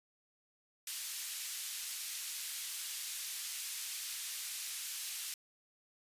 white band-pass noise, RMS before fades -42 dBFS, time 0.87-5.34 s, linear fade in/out 2 ms, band 2400 to 12000 Hz, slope 12 dB/octave, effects resampled to 32000 Hz

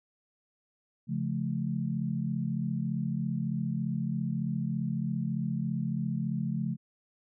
sine chord, Db augmented, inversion none, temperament just, 138.59 / 173.24 / 216.5 Hz, Db3 / F3 / A3, 0 / -14 / -28 cents, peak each -33 dBFS, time 1.07-6.77 s, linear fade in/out 50 ms, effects none

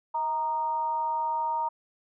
sine tone with amplitude modulation, 932.3 Hz, A#5, in tune, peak -23 dBFS, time 0.14-1.69 s, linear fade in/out 10 ms, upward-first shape sine, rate 295 Hz, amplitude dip 55%, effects none

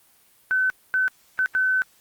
sine tone bursts at uneven times, 1519 Hz, F#6, 45 cents sharp, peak -18 dBFS, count 4, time 0.51-0.7 / 0.94-1.08 / 1.39-1.46 / 1.55-1.82 s, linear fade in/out 0 ms, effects white hiss -58 dBFS RMS until 2 s + Opus 32 kbps

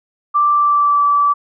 sine tone with pitch glide, 1174.7 to 1156.5 Hz, D6 to D6, 0 to -27 cents, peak -10 dBFS, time 0.34-1.34 s, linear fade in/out 20 ms, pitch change -27 cents, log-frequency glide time 0.52-1.04 s, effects none

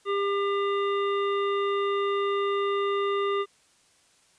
harmonic tone, 400 Hz, G4, 35 cents sharp, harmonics 1 / 3 / 5 / 7 / 9, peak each -25 / -29 / -38 / -41 / -42 dBFS, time 0.05-3.46 s, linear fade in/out 50 ms, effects white hiss -62 dBFS RMS until 4.38 s + resampled to 22050 Hz

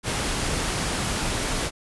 pink noise, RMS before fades -26 dBFS, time 0.03-1.71 s, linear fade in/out 50 ms, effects resampled to 24000 Hz

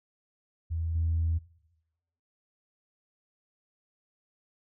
sine tone with level steps, 82.1 Hz, E2, 6 cents flat, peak -28 / -24 dBFS, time 0.7-1.39 s, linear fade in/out 20 ms, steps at 0.95 s, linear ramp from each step 5 ms, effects noise-tail reverb RT60 0.9 s tail -20 dB re dry + tanh soft clip ceiling -20 dBFS

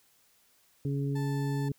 harmonic tone, 139.9 Hz, C#3, 16 cents sharp, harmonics 1 / 2 / 3, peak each -29 / -35 / -39 dBFS, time 0.85-1.72 s, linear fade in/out 2 ms
30% pulse tone, 880 Hz, A5, in tune, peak -39 dBFS, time 1.15-1.69 s, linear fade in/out 10 ms
effects white hiss -66 dBFS RMS until 1.78 s

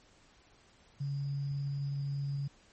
sine tone with sample-and-hold, 140.4 Hz, C#3, 22 cents sharp, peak -32 dBFS, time 1-2.48 s, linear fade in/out 10 ms, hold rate 4900 Hz, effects pink hiss -63 dBFS RMS until 2.72 s + MP3 32 kbps

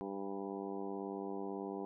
harmonic tone with a mistuned harmonic, 98.2 Hz, G2, 4 cents sharp, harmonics 2 / 3 / 4 / 5 / 6 / 7 / 8 / 9 / 10, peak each -46 / -45 / -43 / -49 / -58 / -51 / -50 / -55 / -53 dBFS, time 0.01-1.85 s, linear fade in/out 0 ms, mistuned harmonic 8, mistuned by +22 cents, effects none

